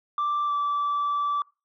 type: tone with pitch glide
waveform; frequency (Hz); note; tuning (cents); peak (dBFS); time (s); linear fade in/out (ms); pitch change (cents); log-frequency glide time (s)
sine; 1174.7 to 1159.9; D6 to D6; 0 to -22; -21; 0.18-1.42; 2; -22; 0.46-0.52
effects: noise-tail reverb RT60 0.3 s tail -25 dB re dry + tanh soft clip ceiling -21 dBFS